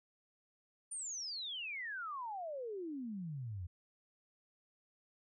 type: exponential sweep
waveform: sine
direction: down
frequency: 9397 to 83.1 Hz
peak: -40 dBFS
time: 0.91-3.67 s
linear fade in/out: 10 ms
effects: none